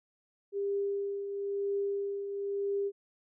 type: tone with tremolo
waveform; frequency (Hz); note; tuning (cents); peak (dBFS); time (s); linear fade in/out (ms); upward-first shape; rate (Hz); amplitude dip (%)
sine; 400; G4; +35; -28; 0.52-2.92; 50; triangle; 1; 55
effects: none